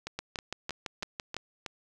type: two click trains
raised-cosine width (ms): 0.2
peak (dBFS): -17 / -19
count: 8 / 6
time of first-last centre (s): 0.19-1.366 / 0.07-1.662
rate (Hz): 5.95 / 3.14
effects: none